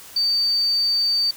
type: tone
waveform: sine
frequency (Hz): 4600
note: D8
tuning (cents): -37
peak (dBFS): -17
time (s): 0.16-1.31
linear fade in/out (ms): 5
effects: white hiss -42 dBFS RMS until 1.36 s